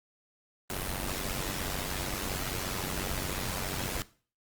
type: noise with amplitude modulation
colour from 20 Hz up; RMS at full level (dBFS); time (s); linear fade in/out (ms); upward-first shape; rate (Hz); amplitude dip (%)
pink; -31; 0.7-4.02; 0; sine; 94.1; 75
effects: noise-tail reverb RT60 0.4 s tail -18 dB re dry + Opus 32 kbps